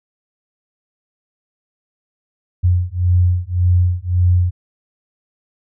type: beating tone pair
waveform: sine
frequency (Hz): 88.5 / 90.3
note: F2 / F#2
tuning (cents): +23 / -42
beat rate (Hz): 1.8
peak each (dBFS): -15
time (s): 2.63-4.51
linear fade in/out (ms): 20
effects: none